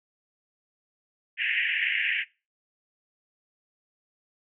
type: band-pass noise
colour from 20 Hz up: pink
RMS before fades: -27 dBFS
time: 1.37-2.25 s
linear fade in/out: 50 ms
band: 1700 to 2900 Hz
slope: 96 dB/octave
effects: noise-tail reverb RT60 0.3 s tail -22 dB re dry